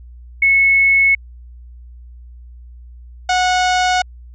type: tone pair in turn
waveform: sine / sawtooth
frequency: 2196 / 732.8 Hz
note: C#7 / F#5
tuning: -17 / -17 cents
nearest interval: octave + perfect fifth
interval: 1900 cents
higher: first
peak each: -9 dBFS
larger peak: neither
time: 0.42-1.15 / 3.29-4.02 s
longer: neither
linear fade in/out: 5 ms
effects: added 60 Hz sine -35 dBFS peak until 4.34 s + resampled to 16000 Hz